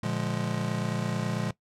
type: chord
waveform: square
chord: Bb dominant seventh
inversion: none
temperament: just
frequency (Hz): 116.54 / 145.68 / 174.81 / 209.8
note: Bb2 / D3 / F3 / Ab3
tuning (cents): 0 / -14 / +2 / +18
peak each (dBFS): -34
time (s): 0.03-1.51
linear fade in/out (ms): 5
effects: noise-tail reverb RT60 0.1 s tail -19 dB re dry + low-pass 9000 Hz 12 dB/octave